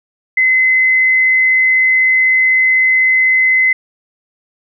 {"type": "tone", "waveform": "sine", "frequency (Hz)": 2044, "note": "C7", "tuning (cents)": -41, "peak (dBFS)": -8, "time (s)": [0.37, 3.73], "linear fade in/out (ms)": 5, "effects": []}